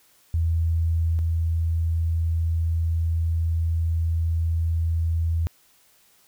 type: tone pair in turn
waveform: sine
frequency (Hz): 82.41 / 82.41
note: E2 / E2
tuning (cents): 0 / 0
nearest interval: unison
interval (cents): 0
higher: neither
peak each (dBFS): -19 / -20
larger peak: first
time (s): 0.34-1.19 / 1.19-5.47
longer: second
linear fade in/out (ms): 0
effects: white hiss -59 dBFS RMS until 6.27 s